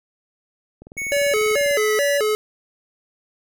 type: click train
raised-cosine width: 2 ms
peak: -27 dBFS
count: 19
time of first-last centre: 0.82-1.711 s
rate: 20.2 Hz
type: tone with pitch glide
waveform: square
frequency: 2217 to 1963.7 Hz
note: C#7 to B6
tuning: 0 to -10 cents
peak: -25 dBFS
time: 0.97-2.18 s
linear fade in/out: 10 ms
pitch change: -210 cents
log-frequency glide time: 1.47-1.91 s
type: tone with vibrato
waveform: square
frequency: 493.9 Hz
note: B4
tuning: in tune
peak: -18 dBFS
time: 1.12-2.35 s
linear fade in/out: 0 ms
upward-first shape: square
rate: 2.3 Hz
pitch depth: 250 cents each way
effects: none

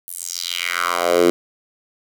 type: tone with high-pass filter sweep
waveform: 10% pulse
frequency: 87.31 Hz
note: F2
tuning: in tune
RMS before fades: -20 dBFS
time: 0.08-1.3 s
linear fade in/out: 0 ms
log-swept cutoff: 12000 to 320 Hz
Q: 2.9
effects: none

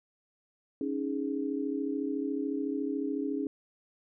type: chord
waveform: sine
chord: C# suspended second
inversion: none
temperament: equal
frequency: 277.2 / 311.1 / 415.3 Hz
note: C#4 / D#4 / G#4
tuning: 0 / 0 / 0 cents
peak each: -32 / -35 / -36 dBFS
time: 0.81-3.47 s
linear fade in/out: 2 ms
effects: none

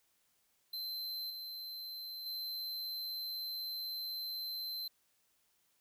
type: tone with level steps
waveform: square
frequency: 4092 Hz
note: C8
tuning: 39 cents flat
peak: -39 / -43 / -39 dBFS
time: 0.73-4.88 s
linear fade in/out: 5 ms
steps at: 1.3 / 2.26 s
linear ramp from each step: 2 ms
effects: white hiss -75 dBFS RMS until 5.8 s

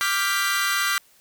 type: chord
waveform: sawtooth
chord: G dominant seventh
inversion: second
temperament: equal with one note detuned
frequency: 1174.7 / 1396.9 / 1578 / 1975.5 Hz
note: D6 / F6 / G6 / B6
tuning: 0 / 0 / +11 / 0 cents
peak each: -23 dBFS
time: 0.01-0.98 s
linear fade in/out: 0 ms
effects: white hiss -57 dBFS RMS until 1.2 s

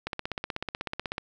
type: click train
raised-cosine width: 0.3 ms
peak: -15 dBFS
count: 19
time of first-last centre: 0.07-1.181 s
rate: 16.2 Hz
effects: none

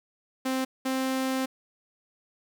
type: tone pair in turn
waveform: sawtooth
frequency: 261.6 / 262.6 Hz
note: C4 / C4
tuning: 0 / +6 cents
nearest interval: unison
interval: 6 cents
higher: second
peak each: -22 / -22 dBFS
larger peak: neither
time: 0.45-0.65 / 0.85-1.46 s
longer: second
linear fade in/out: 10 ms
effects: 10-bit

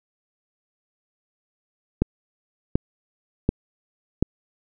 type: click train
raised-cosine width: 3 ms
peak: -5 dBFS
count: 4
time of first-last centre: 2.02-4.226 s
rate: 1.36 Hz
effects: none

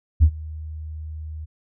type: tone with ADSR envelope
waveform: sine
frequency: 77.78 Hz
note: D#2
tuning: in tune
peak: -6 dBFS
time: 0.2-1.46 s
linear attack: 30 ms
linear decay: 69 ms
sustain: -24 dB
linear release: 21 ms
effects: tanh soft clip ceiling -6 dBFS

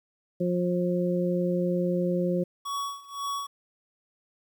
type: harmonic tone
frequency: 177.7 Hz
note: F3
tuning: 30 cents sharp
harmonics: 1 / 2 / 3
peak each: -26 / -29 / -29 dBFS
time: 0.4-2.44 s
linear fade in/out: 10 ms
type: tone with tremolo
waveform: square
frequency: 1123 Hz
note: C#6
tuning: 22 cents sharp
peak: -29 dBFS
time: 2.65-3.47 s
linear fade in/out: 10 ms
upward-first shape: sine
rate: 1.9 Hz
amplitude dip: 90%
effects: 10-bit

